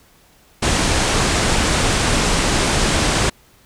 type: low-pass noise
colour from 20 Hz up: pink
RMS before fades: -17 dBFS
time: 0.62-3.3 s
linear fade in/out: 10 ms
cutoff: 9400 Hz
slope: 48 dB/octave
effects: pink hiss -52 dBFS RMS until 3.65 s